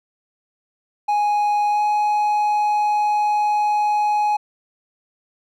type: tone with pitch glide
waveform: triangle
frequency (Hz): 830.6 to 837.8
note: G#5 to G#5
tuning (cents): 0 to +15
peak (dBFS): -14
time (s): 1.08-4.37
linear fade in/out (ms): 10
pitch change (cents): +15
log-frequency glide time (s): 1.7-1.81
effects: none